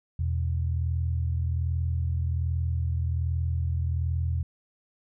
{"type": "tone pair together", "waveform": "sine", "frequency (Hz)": [82.8, 124.06], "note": ["E2", "B2"], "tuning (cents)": [8, 8], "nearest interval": "perfect fifth", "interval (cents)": 700, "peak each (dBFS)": [-25, -31], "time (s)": [0.19, 4.43], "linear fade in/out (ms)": 5, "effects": []}